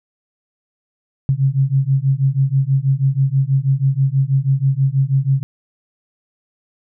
sine beating tone pair, 132.6 / 138.8 Hz, C3 / C#3, +23 / +3 cents, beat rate 6.2 Hz, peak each -16 / -16 dBFS, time 1.29-5.43 s, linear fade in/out 0 ms, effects none

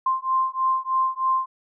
sine beating tone pair, 1046.5 / 1049.7 Hz, C6 / C6, 0 / +5 cents, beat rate 3.2 Hz, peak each -23 dBFS, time 0.06-1.46 s, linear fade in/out 5 ms, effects none

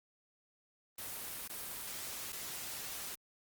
white noise with dropouts, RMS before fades -43 dBFS, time 0.98-3.15 s, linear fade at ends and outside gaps 5 ms, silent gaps 1.478-1.496 / 2.323-2.327 s, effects Opus 24 kbps

